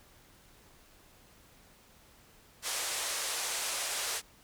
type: band-pass noise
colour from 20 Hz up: white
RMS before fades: -35 dBFS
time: 2.62-4.22 s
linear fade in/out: 50 ms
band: 420 to 10000 Hz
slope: 24 dB/octave
effects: pink hiss -60 dBFS RMS until 4.43 s